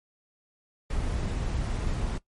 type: noise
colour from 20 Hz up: brown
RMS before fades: -29 dBFS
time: 0.9-2.18 s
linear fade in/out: 5 ms
effects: noise-tail reverb RT60 0.1 s tail -17 dB re dry + MP3 48 kbps